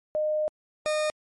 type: tone pair in turn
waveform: sine / 40% pulse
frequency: 612 / 612 Hz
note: D#5 / D#5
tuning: -29 / -29 cents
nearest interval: unison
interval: 0 cents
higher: neither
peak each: -23 dBFS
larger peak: neither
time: 0.15-0.48 / 0.86-1.1 s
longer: first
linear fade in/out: 0 ms
effects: MP3 48 kbps